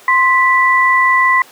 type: tone pair together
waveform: sine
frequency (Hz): 1046.5 / 1971.8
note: C6 / B6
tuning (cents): 0 / -3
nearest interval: major seventh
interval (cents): 1097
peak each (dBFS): -11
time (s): 0.08-1.42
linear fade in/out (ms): 2
effects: pink hiss -41 dBFS RMS until 1.51 s + high-pass 400 Hz 12 dB/octave